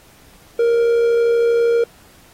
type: tone with amplitude modulation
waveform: triangle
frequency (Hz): 467.9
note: A#4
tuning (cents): +6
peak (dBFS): -9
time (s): 0.59-1.84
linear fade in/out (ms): 5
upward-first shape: sine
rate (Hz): 72.5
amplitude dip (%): 30
effects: pink hiss -49 dBFS RMS until 2.33 s + AAC 48 kbps